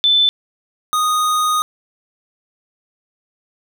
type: tone pair in turn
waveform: sine / square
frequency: 3520 / 1240.6 Hz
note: A7 / D#6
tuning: 0 / -5 cents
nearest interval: octave + tritone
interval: 1805 cents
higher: first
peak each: -10 / -15 dBFS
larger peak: first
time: 0.04-0.29 / 0.93-1.62 s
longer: second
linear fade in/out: 0 ms
effects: none